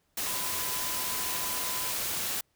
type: tone in noise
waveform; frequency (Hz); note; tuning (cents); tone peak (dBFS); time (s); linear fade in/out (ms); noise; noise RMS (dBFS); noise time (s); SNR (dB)
sine; 1007; B5; +33; -41; 0.26-1.92; 5; white; -32; 0.17-2.41; -12
effects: pink hiss -73 dBFS RMS until 2.55 s